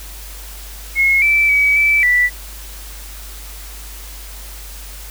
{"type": "tone with pitch steps", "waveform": "sine", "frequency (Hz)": [2169, 2324, 2276, 2316, 1968], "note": ["C#7", "D7", "C#7", "D7", "B6"], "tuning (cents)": [-38, -19, 45, -25, -7], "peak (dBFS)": -10, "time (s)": [0.95, 2.3], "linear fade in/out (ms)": 50, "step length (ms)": 270, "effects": ["added 50 Hz sine -32 dBFS peak until 5.1 s", "white hiss -36 dBFS RMS until 5.1 s"]}